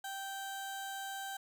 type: tone with notch filter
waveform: 15% pulse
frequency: 781 Hz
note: G5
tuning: 7 cents flat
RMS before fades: -42 dBFS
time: 0.04-1.37 s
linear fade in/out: 5 ms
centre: 2300 Hz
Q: 1.8
effects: none